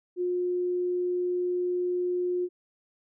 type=tone; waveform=sine; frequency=358 Hz; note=F4; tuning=43 cents sharp; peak=-25 dBFS; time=0.16-2.49 s; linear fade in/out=50 ms; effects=none